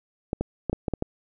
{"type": "clicks", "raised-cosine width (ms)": 2, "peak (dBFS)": -12, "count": 7, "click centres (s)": [0.331, 0.41, 0.697, 0.73, 0.882, 0.937, 1.024], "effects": []}